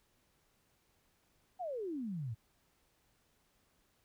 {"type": "exponential sweep", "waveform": "sine", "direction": "down", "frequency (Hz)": [771, 103.83], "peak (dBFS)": -37, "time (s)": [1.59, 2.35], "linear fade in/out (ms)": 20, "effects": ["pink hiss -74 dBFS RMS until 4.04 s"]}